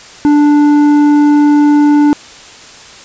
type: tone with tanh clipping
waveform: sine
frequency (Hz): 293.7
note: D4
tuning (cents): 0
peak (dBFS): -6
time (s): 0.25-2.13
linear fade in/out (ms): 0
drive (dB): 9
effects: white hiss -34 dBFS RMS until 3.04 s + resampled to 16000 Hz